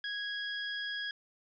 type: tone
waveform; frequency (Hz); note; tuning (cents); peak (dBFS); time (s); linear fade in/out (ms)
25% pulse; 1655; G#6; -6; -31; 0.04-1.11; 2
effects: resampled to 16000 Hz